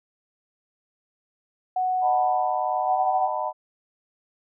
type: tone with pitch glide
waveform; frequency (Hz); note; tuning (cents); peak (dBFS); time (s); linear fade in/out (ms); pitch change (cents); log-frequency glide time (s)
sine; 740 to 754.2; F#5 to F#5; 0 to +33; -21; 1.76-3.28; 5; +33; 2.77-3
type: chord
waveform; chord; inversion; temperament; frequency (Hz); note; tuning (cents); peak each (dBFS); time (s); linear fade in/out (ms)
sine; B dominant seventh; first; just; 617.4 / 740.8 / 889 / 987.8; D#5 / F#5 / A5 / B5; -14 / +2 / +18 / 0; -30; 2.01-3.53; 50
effects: none

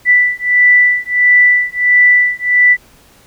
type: beating tone pair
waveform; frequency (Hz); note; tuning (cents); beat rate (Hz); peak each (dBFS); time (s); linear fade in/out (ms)
sine; 1975.5 / 1977; B6 / B6; 0 / +1; 1.5; -10; 0.05-2.77; 50
effects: pink hiss -46 dBFS RMS until 3.26 s

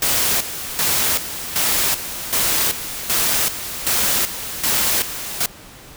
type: noise with tremolo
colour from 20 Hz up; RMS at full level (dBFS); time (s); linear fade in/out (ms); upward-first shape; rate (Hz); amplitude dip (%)
white; -18; 0.02-5.46; 2; square; 1.3; 70
effects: pink hiss -41 dBFS RMS until 5.96 s

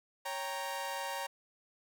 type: chord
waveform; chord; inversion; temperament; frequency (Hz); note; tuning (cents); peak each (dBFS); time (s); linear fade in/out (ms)
sawtooth; G diminished; second; equal; 554.4 / 784 / 932.3; Db5 / G5 / Bb5; 0 / 0 / 0; -38 / -39 / -35; 0.25-1.27; 10
effects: none

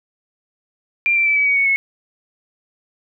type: tone with pitch steps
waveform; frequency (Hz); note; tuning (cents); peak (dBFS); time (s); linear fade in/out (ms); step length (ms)
sine; 2380 / 2347 / 2315 / 2283 / 2252 / 2221 / 2190; D7 / D7 / D7 / D7 / C#7 / C#7 / C#7; +22 / -2 / -25 / -50 / +27 / +3 / -22; -13; 1.06-1.76; 0; 100
effects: none

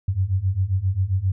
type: beating tone pair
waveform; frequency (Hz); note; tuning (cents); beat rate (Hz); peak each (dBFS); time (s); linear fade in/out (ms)
sine; 90.9 / 98.4; F#2 / G2; -30 / +7; 7.5; -23 / -21; 0.08-1.32; 5
effects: none

